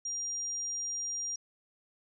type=tone; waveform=sine; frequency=5700 Hz; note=F8; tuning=34 cents sharp; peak=-33 dBFS; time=0.05-1.36 s; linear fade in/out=5 ms; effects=none